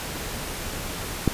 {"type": "click", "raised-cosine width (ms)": 3, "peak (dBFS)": -5, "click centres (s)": 1.277, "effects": ["pink hiss -32 dBFS RMS until 1.33 s", "resampled to 32000 Hz"]}